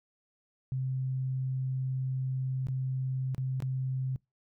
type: tone with dropouts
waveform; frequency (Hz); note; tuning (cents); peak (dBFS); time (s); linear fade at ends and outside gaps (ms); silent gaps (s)
sine; 130.81; C3; 0; -29; 0.72-4.16; 0; 2.669-2.685 / 3.347-3.38 / 3.603-3.623
effects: noise-tail reverb RT60 0.2 s tail -25 dB re dry